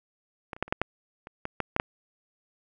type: clicks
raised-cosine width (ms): 0.5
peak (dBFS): -20 / -29 / -11 / -30 / -9 / -9 / -26 / -17 / -12 / -10 / -6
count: 11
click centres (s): 0.532 / 0.565 / 0.626 / 0.68 / 0.725 / 0.816 / 1.271 / 1.454 / 1.603 / 1.764 / 1.799
effects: none